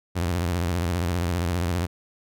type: tone with vibrato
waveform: sawtooth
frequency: 87 Hz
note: F2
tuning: 6 cents flat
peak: -19 dBFS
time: 0.15-1.87 s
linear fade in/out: 20 ms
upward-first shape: square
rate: 15 Hz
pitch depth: 96 cents each way
effects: none